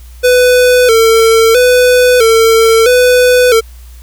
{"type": "tone with vibrato", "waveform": "square", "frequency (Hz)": 474, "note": "A#4", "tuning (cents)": 29, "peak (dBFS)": -5, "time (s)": [0.23, 3.61], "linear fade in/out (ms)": 20, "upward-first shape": "square", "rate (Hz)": 0.76, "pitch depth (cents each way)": 86, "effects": ["added 60 Hz sine -30 dBFS peak until 4.02 s", "white hiss -44 dBFS RMS until 4.02 s"]}